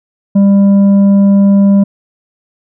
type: tone with tanh clipping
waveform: sine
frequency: 198.7 Hz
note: G3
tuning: 24 cents sharp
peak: -5 dBFS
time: 0.35-1.84 s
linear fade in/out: 10 ms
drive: 6 dB
effects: none